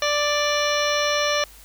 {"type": "harmonic tone with a mistuned harmonic", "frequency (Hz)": 588, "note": "D5", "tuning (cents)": 2, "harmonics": [1, 2, 3, 4, 5, 6, 7, 9, 10], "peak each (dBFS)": [-23, -26, -28, -29, -30, -31, -31, -33, -33], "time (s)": [0.02, 1.44], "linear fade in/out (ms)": 2, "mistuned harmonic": 9, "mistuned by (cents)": 56, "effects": ["added 50 Hz sine -48 dBFS peak until 1.64 s", "white hiss -48 dBFS RMS until 1.64 s"]}